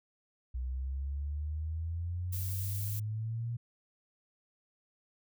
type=exponential sweep; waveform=sine; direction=up; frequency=61.74 to 119.4 Hz; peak=-33 dBFS; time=0.54-3.57 s; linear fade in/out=10 ms
type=noise; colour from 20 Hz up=violet; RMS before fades=-41 dBFS; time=2.32-3 s; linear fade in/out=10 ms
effects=none